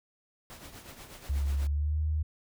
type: noise with tremolo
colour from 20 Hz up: pink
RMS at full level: -45 dBFS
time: 0.5-1.67 s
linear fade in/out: 0 ms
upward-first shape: triangle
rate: 8.2 Hz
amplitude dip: 65%
type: tone with pitch glide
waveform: sine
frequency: 70.2 to 77 Hz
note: C#2 to D#2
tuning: +22 to -17 cents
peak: -26 dBFS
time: 1.29-2.23 s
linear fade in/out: 10 ms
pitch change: +161 cents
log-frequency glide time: 1.58-1.99 s
effects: none